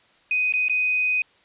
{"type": "tone with dropouts", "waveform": "sine", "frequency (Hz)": 2500, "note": "D#7", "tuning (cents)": 8, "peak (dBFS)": -19, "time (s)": [0.31, 1.22], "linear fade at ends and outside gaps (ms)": 2, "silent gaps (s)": [[0.524, 0.537], [0.683, 0.696]], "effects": ["white hiss -58 dBFS RMS until 1.44 s", "resampled to 8000 Hz"]}